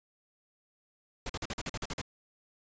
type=noise bursts; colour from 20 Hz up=pink; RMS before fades=-36 dBFS; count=10; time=1.26-2.015 s; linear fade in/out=2 ms; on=35 ms; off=45 ms; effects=resampled to 16000 Hz